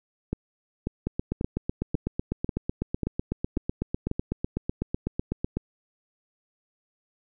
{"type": "two click trains", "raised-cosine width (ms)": 3, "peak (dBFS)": [-14, -13], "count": [8, 37], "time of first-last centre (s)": [[0.33, 4.114], [1.07, 5.57]], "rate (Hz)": [1.85, 8], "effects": []}